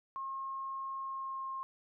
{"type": "tone with pitch glide", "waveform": "sine", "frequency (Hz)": [1076, 1067.3], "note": ["C6", "C6"], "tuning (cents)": [48, 34], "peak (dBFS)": -37, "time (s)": [0.16, 1.63], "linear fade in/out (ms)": 0, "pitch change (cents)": -14, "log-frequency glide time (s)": [1.01, 1.49], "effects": []}